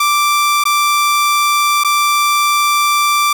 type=tone with dropouts; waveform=sawtooth; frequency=1174.7 Hz; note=D6; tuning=in tune; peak=-7 dBFS; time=0-3.33 s; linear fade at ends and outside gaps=5 ms; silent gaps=0.639-0.653 / 1.837-1.846 s; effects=none